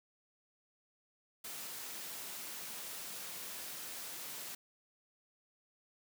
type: high-pass noise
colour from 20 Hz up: white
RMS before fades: -45 dBFS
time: 1.44-4.55 s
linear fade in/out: 5 ms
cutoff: 140 Hz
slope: 12 dB/octave
effects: none